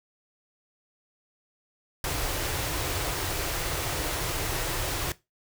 pink band-stop noise, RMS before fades -30 dBFS, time 2.04-5.12 s, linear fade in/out 2 ms, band 170 to 270 Hz, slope 96 dB/octave, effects noise-tail reverb RT60 0.2 s tail -17 dB re dry

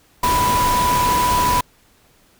sine tone in noise, 987.8 Hz, B5, in tune, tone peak -15 dBFS, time 0.23-1.61 s, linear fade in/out 5 ms, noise pink, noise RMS -22 dBFS, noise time 0.23-1.61 s, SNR +4 dB, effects pink hiss -55 dBFS RMS until 2.39 s

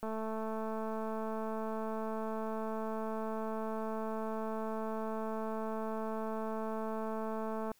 click train, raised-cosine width 1 ms, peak -26 dBFS, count 1692, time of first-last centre 0.03-7.716 s, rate 220 Hz, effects white hiss -68 dBFS RMS until 7.79 s

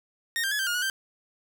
sawtooth tone with pitch steps, 1848 / 1585 / 1695 / 1567 / 1425 / 1463 / 1566 Hz, A#6 / G6 / G#6 / G6 / F6 / F#6 / G6, -16 / +19 / +35 / -1 / +34 / -20 / -2 cents, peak -22 dBFS, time 0.36-0.899 s, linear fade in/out 0 ms, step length 77 ms, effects none

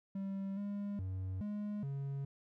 triangle tone with pitch steps, 194.9 / 202.6 / 93.9 / 207.6 / 138.5 Hz, G3 / G#3 / F#2 / G#3 / C#3, -10 / -43 / +26 / 0 / -1 cents, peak -35 dBFS, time 0.15-2.25 s, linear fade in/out 5 ms, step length 420 ms, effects none

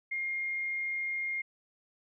sine tone, 2127 Hz, C7, 28 cents sharp, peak -31 dBFS, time 0.11-1.42 s, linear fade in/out 10 ms, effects none

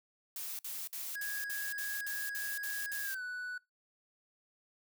blue noise bursts, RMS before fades -41 dBFS, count 10, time 0.36-3.146 s, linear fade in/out 2 ms, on 230 ms, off 54 ms
triangle tone with pitch glide, 1655 to 1483 Hz, G#6 to F#6, -6 to +4 cents, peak -36 dBFS, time 1.15-3.58 s, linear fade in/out 5 ms, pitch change -190 cents, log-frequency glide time 3.03-3.22 s
effects noise-tail reverb RT60 0.2 s tail -23 dB re dry

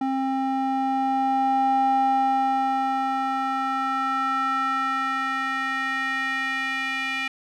square tone with band-pass filter sweep, 266.4 Hz, C4, 31 cents sharp, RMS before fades -24 dBFS, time 0.01-7.28 s, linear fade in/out 5 ms, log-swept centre 550 to 2300 Hz, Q 3.5, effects none

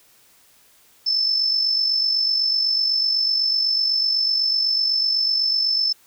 sine tone with amplitude modulation, 5274 Hz, E8, in tune, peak -15 dBFS, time 1.06-5.93 s, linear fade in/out 10 ms, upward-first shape sine, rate 48 Hz, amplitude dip 50%, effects white hiss -55 dBFS RMS until 6.06 s

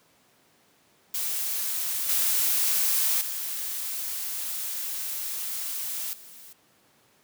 blue noise with level steps, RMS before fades -29 / -24 / -32 / -47 dBFS, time 1.14-6.53 s, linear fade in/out 5 ms, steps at 2.09 / 3.21 / 6.13 s, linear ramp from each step 2 ms, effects pink hiss -62 dBFS RMS until 7.23 s + high-pass 150 Hz 12 dB/octave

